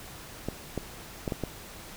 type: clicks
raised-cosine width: 2 ms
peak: -16 dBFS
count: 5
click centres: 0.486 / 0.777 / 1.278 / 1.322 / 1.437 s
effects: pink hiss -45 dBFS RMS until 1.96 s